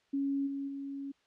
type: tone with level steps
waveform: sine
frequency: 277.2 Hz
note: C#4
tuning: in tune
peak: -29 / -34 / -37 dBFS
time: 0.13-1.12 s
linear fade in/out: 10 ms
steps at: 0.46 / 0.67 s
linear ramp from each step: 20 ms
effects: white hiss -71 dBFS RMS until 1.26 s + low-pass 4000 Hz 12 dB/octave